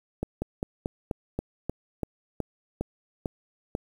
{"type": "slowing click train", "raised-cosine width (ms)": 2, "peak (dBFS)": -15, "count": 12, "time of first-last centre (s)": [0.23, 3.751], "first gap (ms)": 190, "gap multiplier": 1.1, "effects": ["8-bit"]}